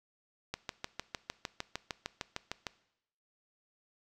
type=click train; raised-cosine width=0.2 ms; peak=-18 dBFS; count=15; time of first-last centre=0.54-2.668 s; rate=6.58 Hz; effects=noise-tail reverb RT60 0.8 s tail -19 dB re dry